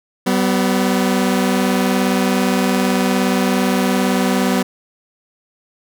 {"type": "tone pair together", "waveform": "sawtooth", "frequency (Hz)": [191.6, 249.1], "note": ["G3", "B3"], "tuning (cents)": [-39, 15], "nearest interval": "perfect fourth", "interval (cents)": 454, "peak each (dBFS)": -13, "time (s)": [0.26, 4.63], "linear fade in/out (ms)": 10, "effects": []}